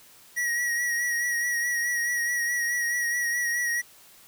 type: tone with vibrato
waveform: square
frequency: 1909 Hz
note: A#6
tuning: 41 cents sharp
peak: -25 dBFS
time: 0.36-3.82 s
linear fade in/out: 20 ms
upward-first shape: sine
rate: 4.7 Hz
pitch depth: 33 cents each way
effects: white hiss -53 dBFS RMS until 4.27 s